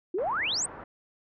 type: exponential sweep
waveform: sine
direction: up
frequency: 329.6 to 8870 Hz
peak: -26 dBFS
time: 0.14-0.66 s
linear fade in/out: 5 ms
type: low-pass noise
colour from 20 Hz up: white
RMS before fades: -44 dBFS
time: 0.18-0.84 s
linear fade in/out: 5 ms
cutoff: 1400 Hz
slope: 24 dB/octave
effects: none